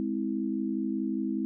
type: chord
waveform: sine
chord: Ab augmented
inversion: none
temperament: just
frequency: 207.7 / 259.6 / 324.5 Hz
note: Ab3 / C4 / E4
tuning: 0 / -13 / -27 cents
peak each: -32 dBFS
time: 0-1.45 s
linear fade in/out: 0 ms
effects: none